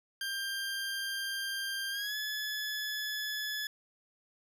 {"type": "tone with pitch glide", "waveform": "20% pulse", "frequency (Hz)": [1589, 1712.9], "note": ["G6", "A6"], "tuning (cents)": [23, -47], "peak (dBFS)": -29, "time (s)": [0.21, 3.67], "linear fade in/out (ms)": 2, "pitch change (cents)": 130, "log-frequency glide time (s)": [1.9, 2.16], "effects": []}